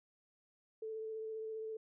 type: tone with vibrato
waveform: sine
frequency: 440 Hz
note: A4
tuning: in tune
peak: -40 dBFS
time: 0.82-1.77 s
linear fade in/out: 5 ms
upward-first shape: sine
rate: 15 Hz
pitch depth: 14 cents each way
effects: none